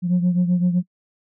sine beating tone pair, 177 / 184.8 Hz, F3 / F#3, +23 / -2 cents, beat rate 7.8 Hz, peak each -15 / -21 dBFS, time 0.02-0.83 s, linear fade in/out 50 ms, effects noise-tail reverb RT60 0.1 s tail -26 dB re dry + tanh soft clip ceiling -12 dBFS

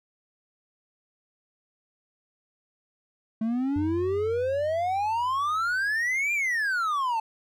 triangle exponential two-way sweep, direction up then down, 216.9 to 2419 to 869 Hz, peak -22 dBFS, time 3.41-7.2 s, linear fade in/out 5 ms, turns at 6.33 s
sine tone with exponential decay, 92 Hz, F#2, 9 cents flat, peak -29 dBFS, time 3.76-6.66 s, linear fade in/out 0 ms, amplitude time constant 630 ms
effects none

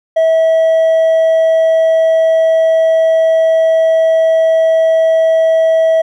sine tone with hard clipping, 648 Hz, E5, 30 cents flat, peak -8 dBFS, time 0.16-6.02 s, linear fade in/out 10 ms, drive 2 dB, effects none

